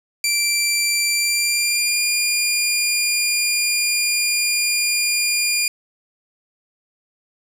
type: tone with pitch glide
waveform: 15% pulse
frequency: 2349 to 2412 Hz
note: D7 to D7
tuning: 0 to +46 cents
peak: -10 dBFS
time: 0.24-5.68 s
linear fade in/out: 2 ms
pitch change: +46 cents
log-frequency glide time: 1.13-2 s
effects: 7-bit